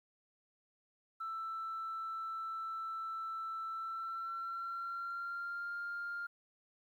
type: tone with pitch glide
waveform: sine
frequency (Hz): 1327 to 1401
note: E6 to F6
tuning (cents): +11 to +5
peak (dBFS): -37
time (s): 1.2-6.27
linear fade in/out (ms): 10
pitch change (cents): +94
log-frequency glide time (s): 3.68-5.73
effects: tanh soft clip ceiling -35 dBFS + 12-bit